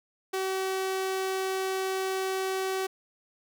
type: tone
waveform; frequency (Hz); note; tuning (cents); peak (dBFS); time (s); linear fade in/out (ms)
sawtooth; 380.4; F#4; +48; -24; 0.33-2.87; 10
effects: none